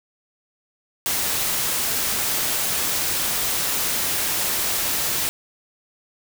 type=noise; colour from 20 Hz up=white; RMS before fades=-23 dBFS; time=1.06-5.29 s; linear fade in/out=0 ms; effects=none